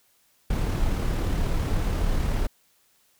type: noise with amplitude modulation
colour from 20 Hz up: brown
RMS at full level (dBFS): -23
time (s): 0.5-2.47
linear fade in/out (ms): 5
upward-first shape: sine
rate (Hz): 36.5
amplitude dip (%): 25
effects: white hiss -64 dBFS RMS until 3.19 s